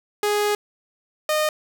sawtooth tone pair in turn, 415.3 / 613.3 Hz, G#4 / D#5, 0 / -25 cents, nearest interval perfect fifth, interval 675 cents, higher second, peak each -15 dBFS, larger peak neither, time 0.23-0.55 / 1.29-1.49 s, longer first, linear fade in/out 2 ms, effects none

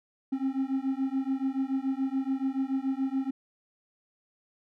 triangle beating tone pair, 264 / 271 Hz, C4 / C#4, +16 / -39 cents, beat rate 7 Hz, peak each -28 dBFS, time 0.32-3.31 s, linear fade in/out 10 ms, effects none

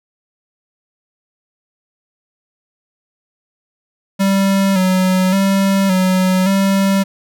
square tone with vibrato, 190.4 Hz, F#3, 50 cents sharp, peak -12 dBFS, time 4.19-7.04 s, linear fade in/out 20 ms, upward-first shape square, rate 0.88 Hz, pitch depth 43 cents each way, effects none

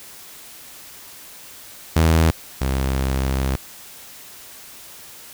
sawtooth tone pair in turn, 80.9 / 66.37 Hz, E2 / C2, -32 / +25 cents, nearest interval minor third, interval 343 cents, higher first, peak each -9 / -15 dBFS, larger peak first, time 1.96-2.31 / 2.61-3.56 s, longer second, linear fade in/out 5 ms, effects white hiss -41 dBFS RMS until 5.33 s

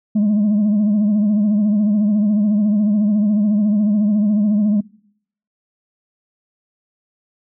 sine tone with vibrato, 208.8 Hz, G#3, 10 cents sharp, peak -10 dBFS, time 0.15-4.81 s, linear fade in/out 10 ms, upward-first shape triangle, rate 14 Hz, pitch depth 73 cents each way, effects noise-tail reverb RT60 0.7 s tail -23 dB re dry + tanh soft clip ceiling -11 dBFS

